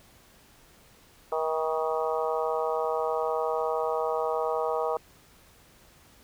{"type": "harmonic tone with a mistuned harmonic", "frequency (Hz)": 159.2, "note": "D#3", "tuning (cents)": 40, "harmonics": [3, 4, 5, 6, 7, 8], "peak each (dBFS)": [-29, -31, -33, -35, -36, -37], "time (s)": [1.32, 4.97], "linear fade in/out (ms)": 2, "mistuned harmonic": 8, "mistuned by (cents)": -40, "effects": ["pink hiss -57 dBFS RMS until 6.23 s"]}